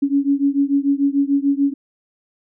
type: beating tone pair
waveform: sine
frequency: 277.2 / 284 Hz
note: C#4 / C#4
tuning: 0 / +42 cents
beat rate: 6.8 Hz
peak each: -17 / -18 dBFS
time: 0.02-1.74 s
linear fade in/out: 10 ms
effects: none